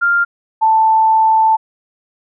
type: tone pair in turn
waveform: sine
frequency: 1396.9 / 883 Hz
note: F6 / A5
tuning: 0 / +6 cents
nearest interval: minor sixth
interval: 794 cents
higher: first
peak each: -10 / -8 dBFS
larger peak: second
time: 0.01-0.25 / 0.61-1.57 s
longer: second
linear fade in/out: 20 ms
effects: none